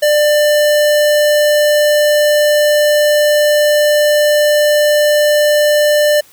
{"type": "tone", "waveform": "square", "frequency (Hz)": 595, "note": "D5", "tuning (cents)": 22, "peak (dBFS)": -9, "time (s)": [0.02, 6.21], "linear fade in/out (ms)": 10, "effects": ["white hiss -45 dBFS RMS until 6.32 s"]}